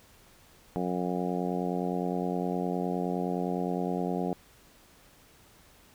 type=harmonic tone; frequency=89.7 Hz; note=F2; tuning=47 cents sharp; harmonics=2 / 3 / 4 / 5 / 6 / 7 / 8 / 9; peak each=-32 / -35 / -36 / -36 / -41 / -41 / -37 / -41 dBFS; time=0.76-4.33 s; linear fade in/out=0 ms; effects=pink hiss -58 dBFS RMS until 5.94 s